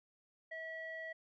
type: tone with low-pass filter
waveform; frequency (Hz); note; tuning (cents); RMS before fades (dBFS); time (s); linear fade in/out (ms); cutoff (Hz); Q
square; 646; E5; -35; -45; 0.51-1.13; 10; 2000; 4.6
effects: none